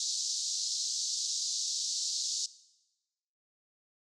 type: band-pass noise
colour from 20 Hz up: white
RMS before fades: -34 dBFS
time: 0-2.46 s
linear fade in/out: 2 ms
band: 4000 to 7000 Hz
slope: 48 dB/octave
effects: noise-tail reverb RT60 1.0 s tail -18 dB re dry